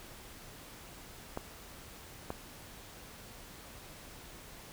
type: clicks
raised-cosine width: 1 ms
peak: -22 dBFS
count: 2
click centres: 1.374 / 2.304 s
effects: pink hiss -51 dBFS RMS until 4.72 s